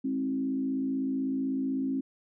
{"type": "tone with frequency modulation", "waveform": "sine", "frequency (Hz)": 266.5, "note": "C4", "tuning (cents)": 32, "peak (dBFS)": -27, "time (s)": [0.04, 2.01], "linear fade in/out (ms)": 10, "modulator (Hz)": 56, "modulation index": 0.65, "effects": []}